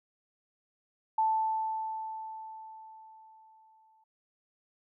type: tone with exponential decay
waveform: sine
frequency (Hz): 880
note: A5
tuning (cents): 0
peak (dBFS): -23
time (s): 1.18-4.04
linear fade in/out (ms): 5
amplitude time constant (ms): 620
effects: none